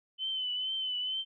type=tone with vibrato; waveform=sine; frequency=3039 Hz; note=F#7; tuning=46 cents sharp; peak=-31 dBFS; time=0.18-1.25 s; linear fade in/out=50 ms; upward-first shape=triangle; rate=2.2 Hz; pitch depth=50 cents each way; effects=none